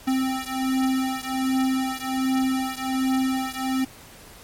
square beating tone pair, 261.6 / 262.9 Hz, C4 / C4, 0 / +8 cents, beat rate 1.3 Hz, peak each -25 / -26 dBFS, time 0.07-3.85 s, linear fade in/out 10 ms, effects pink hiss -46 dBFS RMS until 4.43 s + MP3 64 kbps

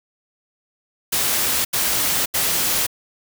white noise bursts, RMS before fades -20 dBFS, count 3, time 1.12-2.868 s, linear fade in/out 10 ms, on 530 ms, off 79 ms, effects none

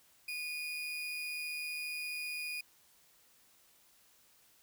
35% pulse tone with amplitude modulation, 2457 Hz, D#7, 22 cents flat, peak -34 dBFS, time 0.28-2.61 s, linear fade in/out 5 ms, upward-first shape sine, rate 155 Hz, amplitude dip 35%, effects white hiss -66 dBFS RMS until 4.62 s

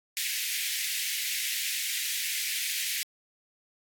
pink high-pass noise, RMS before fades -31 dBFS, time 0.17-3.03 s, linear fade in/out 0 ms, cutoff 1900 Hz, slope 48 dB/octave, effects AAC 64 kbps

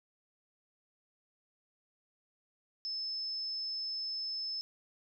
sine tone, 5240 Hz, E8, 11 cents flat, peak -35 dBFS, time 2.85-4.61 s, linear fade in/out 0 ms, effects none

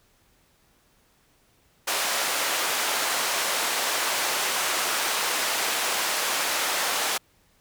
pink band-pass noise, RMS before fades -26 dBFS, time 1.87-7.18 s, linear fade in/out 10 ms, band 690 to 13000 Hz, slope 12 dB/octave, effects pink hiss -63 dBFS RMS until 7.6 s

